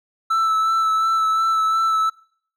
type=tone with vibrato; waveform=triangle; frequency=1318.5 Hz; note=E6; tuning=in tune; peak=-14 dBFS; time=0.3-2.1 s; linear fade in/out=10 ms; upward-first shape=sine; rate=2.8 Hz; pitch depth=17 cents each way; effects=noise-tail reverb RT60 0.6 s tail -25 dB re dry